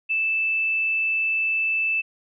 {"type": "tone", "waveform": "sine", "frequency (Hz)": 2637, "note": "E7", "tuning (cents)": 0, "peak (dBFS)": -20, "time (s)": [0.09, 2.02], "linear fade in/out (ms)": 20, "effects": []}